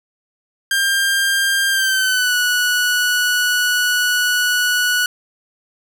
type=tone with pitch glide; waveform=sawtooth; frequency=1596 to 1472 Hz; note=G6 to F#6; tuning=+31 to -9 cents; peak=-11 dBFS; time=0.71-5.06 s; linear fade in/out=2 ms; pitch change=-140 cents; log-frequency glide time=1.7-2.35 s; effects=none